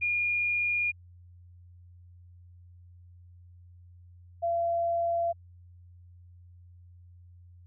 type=tone pair in turn; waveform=sine; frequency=2425 / 680.5 Hz; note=D#7 / F5; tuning=-45 / -45 cents; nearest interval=octave + minor seventh; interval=2200 cents; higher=first; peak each=-25 dBFS; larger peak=neither; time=0.01-0.92 / 4.42-5.33 s; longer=neither; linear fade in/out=20 ms; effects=added 88 Hz sine -50 dBFS peak until 7.66 s